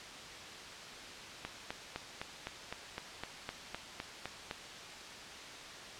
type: click train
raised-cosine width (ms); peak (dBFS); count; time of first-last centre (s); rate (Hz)
0.3; -22; 13; 1.45-4.511; 3.92
effects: white hiss -47 dBFS RMS until 5.99 s + low-pass 5000 Hz 12 dB/octave